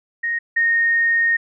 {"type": "tone pair in turn", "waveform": "sine", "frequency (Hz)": [1864.7, 1850.8], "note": ["A#6", "A#6"], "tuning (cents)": [0, -13], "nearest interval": "unison", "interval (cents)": 13, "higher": "first", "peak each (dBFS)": [-19, -14], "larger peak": "second", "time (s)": [[0.23, 0.39], [0.56, 1.37]], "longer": "second", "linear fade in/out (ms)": 10, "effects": []}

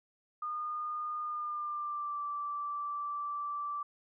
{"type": "tone with pitch glide", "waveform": "sine", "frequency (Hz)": [1220, 1166.3], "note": ["D#6", "D6"], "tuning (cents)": [-34, -12], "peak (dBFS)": -34, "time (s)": [0.42, 3.83], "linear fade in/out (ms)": 5, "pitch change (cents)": -78, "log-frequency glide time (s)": [1.21, 2.22], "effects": []}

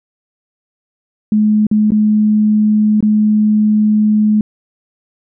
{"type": "tone with dropouts", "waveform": "sine", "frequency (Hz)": 212.7, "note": "G#3", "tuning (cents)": 42, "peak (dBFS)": -8, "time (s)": [1.32, 4.41], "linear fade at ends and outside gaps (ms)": 2, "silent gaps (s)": [[1.668, 1.713], [1.906, 1.919], [3.006, 3.026]], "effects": []}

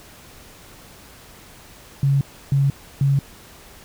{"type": "tone bursts", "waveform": "sine", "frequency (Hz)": 138.59, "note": "C#3", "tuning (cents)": 0, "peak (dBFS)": -14, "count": 3, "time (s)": [2.03, 3.19], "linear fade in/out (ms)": 2, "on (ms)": 180, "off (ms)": 310, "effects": ["pink hiss -45 dBFS RMS until 3.84 s"]}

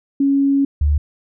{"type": "tone pair in turn", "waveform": "sine", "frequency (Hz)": [277.2, 73.58], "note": ["C#4", "D2"], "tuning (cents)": [0, 4], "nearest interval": "octave + major seventh", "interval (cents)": 2296, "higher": "first", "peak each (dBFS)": -12, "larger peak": "neither", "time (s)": [[0.2, 0.65], [0.81, 0.98]], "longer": "first", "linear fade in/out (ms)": 5, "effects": []}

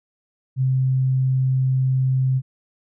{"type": "tone", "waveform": "sine", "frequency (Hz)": 130.81, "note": "C3", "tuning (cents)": 0, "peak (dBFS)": -16, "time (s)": [0.56, 2.42], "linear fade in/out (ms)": 50, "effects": []}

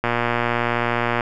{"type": "click train", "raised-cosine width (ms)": 0.5, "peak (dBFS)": -5, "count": 140, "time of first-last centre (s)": [0.04, 1.208], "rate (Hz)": 119, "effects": []}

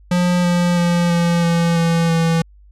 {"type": "tone with pitch steps", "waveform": "square", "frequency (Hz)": [177.6, 175.46, 173.34, 171.25, 169.19, 167.15, 165.13], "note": ["F3", "F3", "F3", "F3", "E3", "E3", "E3"], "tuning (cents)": [29, 8, -13, -34, 45, 24, 3], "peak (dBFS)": -14, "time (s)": [0.11, 2.42], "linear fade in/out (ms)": 5, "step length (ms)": 330, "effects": ["added 50 Hz sine -43 dBFS peak until 2.71 s", "low-pass 9000 Hz 12 dB/octave"]}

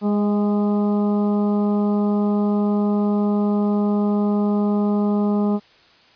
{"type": "harmonic tone with a mistuned harmonic", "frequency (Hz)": 206, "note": "G#3", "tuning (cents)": -14, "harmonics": [1, 2, 3, 4, 5, 6], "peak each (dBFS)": [-17, -25, -31, -32, -37, -37], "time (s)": [0.01, 5.6], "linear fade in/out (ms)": 50, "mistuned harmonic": 3, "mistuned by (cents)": 20, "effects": ["white hiss -52 dBFS RMS until 6.15 s", "resampled to 11025 Hz"]}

